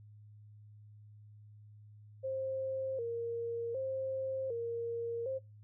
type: tone with vibrato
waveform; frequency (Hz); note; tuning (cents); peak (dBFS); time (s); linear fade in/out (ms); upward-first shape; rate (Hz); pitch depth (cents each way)
sine; 496.9; B4; +11; -34; 2.23-5.39; 20; square; 0.66; 110
effects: noise-tail reverb RT60 0.2 s tail -21 dB re dry + added 105 Hz sine -53 dBFS peak until 5.63 s